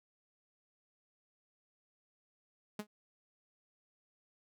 sawtooth tone with exponential decay, 210.1 Hz, G#3, 20 cents sharp, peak -31 dBFS, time 2.79-2.87 s, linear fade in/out 5 ms, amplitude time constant 16 ms, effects none

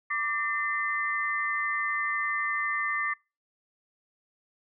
sine tone cluster, 1169 / 1803 / 2049 Hz, D6 / A6 / C7, -8 / +42 / -37 cents, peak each -31 dBFS, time 0.1-3.14 s, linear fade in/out 10 ms, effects noise-tail reverb RT60 0.3 s tail -26 dB re dry

